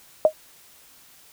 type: tone with exponential decay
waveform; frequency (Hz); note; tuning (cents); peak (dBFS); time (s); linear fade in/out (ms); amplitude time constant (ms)
sine; 622.3; D#5; 0; -7; 0.25-0.33; 1; 16
effects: white hiss -52 dBFS RMS until 1.32 s